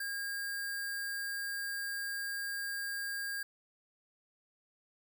sine tone with sample-and-hold, 1621 Hz, G#6, 42 cents flat, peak -35 dBFS, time 0-3.43 s, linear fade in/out 5 ms, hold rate 6300 Hz, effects none

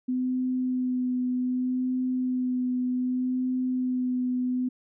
sine tone with vibrato, 252.9 Hz, B3, 41 cents sharp, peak -24 dBFS, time 0.08-4.69 s, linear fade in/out 10 ms, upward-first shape sine, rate 0.65 Hz, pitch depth 15 cents each way, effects none

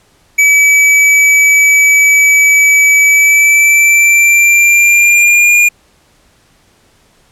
square tone with pitch glide, 2291 to 2419 Hz, D7 to D#7, -44 to -49 cents, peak -5 dBFS, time 0.38-5.69 s, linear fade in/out 10 ms, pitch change +95 cents, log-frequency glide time 3.07-5.56 s, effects pink hiss -50 dBFS RMS until 7.31 s + low-pass 11000 Hz 12 dB/octave

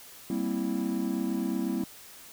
triangle chord, C dominant seventh, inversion second, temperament equal, 196 / 233.1 / 261.6 / 329.6 Hz, G3 / Bb3 / C4 / E4, 0 / 0 / 0 / 0 cents, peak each -31 dBFS, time 0.3-1.84 s, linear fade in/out 2 ms, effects white hiss -49 dBFS RMS until 2.32 s

